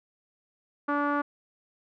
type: tone with low-pass filter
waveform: sawtooth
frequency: 289.2 Hz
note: D4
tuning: 27 cents flat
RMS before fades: -27 dBFS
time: 0.88-1.22 s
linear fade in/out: 10 ms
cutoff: 1300 Hz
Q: 5.3
effects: none